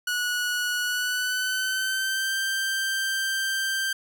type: tone with pitch glide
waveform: sawtooth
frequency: 1465 to 1570.1 Hz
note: F#6 to G6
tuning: -18 to +2 cents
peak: -21 dBFS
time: 0.07-3.93 s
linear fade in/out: 5 ms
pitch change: +120 cents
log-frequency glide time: 0.83-2.35 s
effects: none